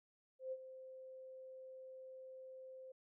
sine tone with ADSR envelope, 521 Hz, C5, 7 cents flat, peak -39 dBFS, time 0.39-2.92 s, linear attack 130 ms, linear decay 47 ms, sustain -12 dB, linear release 6 ms, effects none

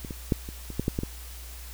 clicks, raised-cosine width 3 ms, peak -23 / -22 / -9 / -25 / -25 / -13 / -11 / -14 / -17 dBFS, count 9, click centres 0.048 / 0.108 / 0.322 / 0.489 / 0.703 / 0.796 / 0.881 / 0.989 / 1.034 s, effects added 60 Hz sine -40 dBFS peak until 1.73 s + white hiss -46 dBFS RMS until 1.73 s

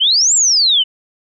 sine exponential two-way sweep, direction up then down, 2927 to 7720 to 2927 Hz, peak -9 dBFS, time 0-0.84 s, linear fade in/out 20 ms, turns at 0.34 s, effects none

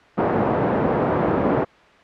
white band-pass noise, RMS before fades -20 dBFS, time 0.17-1.65 s, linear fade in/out 20 ms, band 110 to 620 Hz, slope 12 dB/octave, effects white hiss -49 dBFS RMS until 2.03 s + low-pass 2000 Hz 12 dB/octave

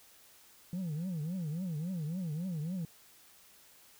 sine tone with vibrato, 167.7 Hz, E3, 30 cents sharp, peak -31 dBFS, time 0.73-2.85 s, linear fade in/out 2 ms, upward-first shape triangle, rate 3.6 Hz, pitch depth 260 cents each way, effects tanh soft clip ceiling -33 dBFS + white hiss -60 dBFS RMS until 3.99 s

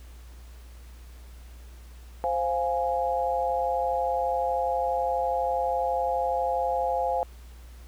sine chord, F minor, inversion second, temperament equal, 523.3 / 698.5 / 830.6 Hz, C5 / F5 / Ab5, 0 / 0 / 0 cents, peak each -28 dBFS, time 2.24-7.23 s, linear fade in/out 0 ms, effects added 60 Hz sine -43 dBFS peak until 7.87 s + pink hiss -56 dBFS RMS until 7.87 s

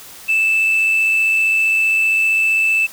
sine tone with amplitude modulation, 2637 Hz, E7, in tune, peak -9 dBFS, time 0.28-2.87 s, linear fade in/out 20 ms, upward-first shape sine, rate 95.3 Hz, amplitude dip 35%, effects tanh soft clip ceiling -10 dBFS + white hiss -38 dBFS RMS until 2.92 s

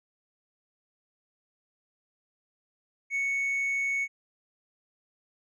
triangle tone with hard clipping, 2217 Hz, C#7, in tune, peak -25 dBFS, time 3.1-4.08 s, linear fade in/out 50 ms, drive 1 dB, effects none

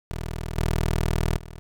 15% pulse tone with level steps, 40.1 Hz, E1, 47 cents flat, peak -23 / -15 / -32 dBFS, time 0.11-1.59 s, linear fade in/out 0 ms, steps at 0.57 / 1.37 s, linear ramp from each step 5 ms, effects none

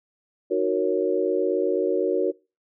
sine chord, D# minor seventh, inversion none, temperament equal, 311.1 / 370 / 466.2 / 554.4 Hz, D#4 / F#4 / A#4 / C#5, 0 / 0 / 0 / 0 cents, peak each -29 / -23 / -25 / -27 dBFS, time 0.5-2.32 s, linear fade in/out 20 ms, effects noise-tail reverb RT60 0.3 s tail -24 dB re dry

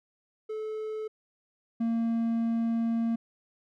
triangle tone pair in turn, 433.5 / 229.6 Hz, A4 / A#3, -26 / -26 cents, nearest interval major seventh, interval 1100 cents, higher first, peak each -30 / -23 dBFS, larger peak second, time 0.49-1.08 / 1.8-3.16 s, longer second, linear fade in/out 10 ms, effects none

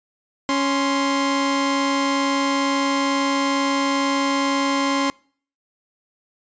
sawtooth tone pair together, 277.2 / 1046.6 Hz, C#4 / C6, 0 / 0 cents, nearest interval octave + major seventh, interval 2300 cents, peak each -16 / -19 dBFS, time 0.49-5.1 s, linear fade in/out 0 ms, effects noise-tail reverb RT60 0.5 s tail -26 dB re dry + resampled to 16000 Hz

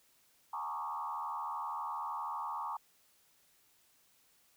sine tone with frequency modulation, 1019 Hz, C6, 46 cents flat, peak -36 dBFS, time 0.53-2.77 s, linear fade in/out 5 ms, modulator 76.3 Hz, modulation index 2.5, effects white hiss -69 dBFS RMS until 4.56 s

